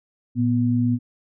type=tone pair together; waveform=sine; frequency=115.29 / 244.3 Hz; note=A#2 / B3; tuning=-19 / -19 cents; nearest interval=octave + minor second; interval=1300 cents; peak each=-21 / -19 dBFS; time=0.35-0.99 s; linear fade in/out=50 ms; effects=none